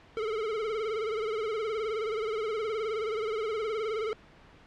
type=tone with vibrato; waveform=square; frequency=435.9 Hz; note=A4; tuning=16 cents flat; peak=-30 dBFS; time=0.17-4.13 s; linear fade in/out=0 ms; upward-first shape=sine; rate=19 Hz; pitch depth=85 cents each way; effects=pink hiss -55 dBFS RMS until 4.66 s + low-pass 3000 Hz 12 dB/octave